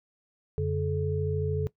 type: tone cluster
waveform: sine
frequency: 90.1 / 143.6 / 429.4 Hz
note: F#2 / D3 / A4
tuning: -45 / -39 / -42 cents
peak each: -30 dBFS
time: 0.58-1.67 s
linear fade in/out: 0 ms
effects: noise-tail reverb RT60 0.1 s tail -18 dB re dry